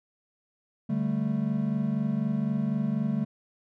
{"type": "chord", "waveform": "triangle", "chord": "D suspended fourth", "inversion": "none", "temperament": "equal", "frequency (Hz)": [146.83, 196, 220], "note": ["D3", "G3", "A3"], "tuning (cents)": [0, 0, 0], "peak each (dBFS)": [-29, -28, -26], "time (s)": [0.89, 3.25], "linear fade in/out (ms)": 10, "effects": []}